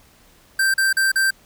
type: tone bursts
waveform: square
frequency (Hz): 1568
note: G6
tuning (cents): 0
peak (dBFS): -16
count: 4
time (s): 0.59-1.307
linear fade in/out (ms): 5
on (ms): 150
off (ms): 39
effects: pink hiss -53 dBFS RMS until 1.45 s